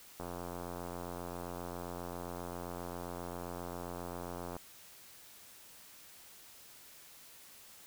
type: click train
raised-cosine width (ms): 1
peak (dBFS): -28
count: 383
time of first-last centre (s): 0.2-4.566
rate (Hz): 87.5
effects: white hiss -56 dBFS RMS until 7.86 s